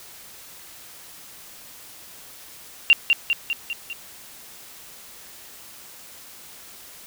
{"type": "tone with echo", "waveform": "sine", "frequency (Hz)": 2768, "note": "F7", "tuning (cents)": -16, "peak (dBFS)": -9, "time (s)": [2.9, 2.93], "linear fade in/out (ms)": 0, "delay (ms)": 200, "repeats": 5, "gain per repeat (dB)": -4, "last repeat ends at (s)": 3.93, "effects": ["white hiss -44 dBFS RMS until 7.06 s"]}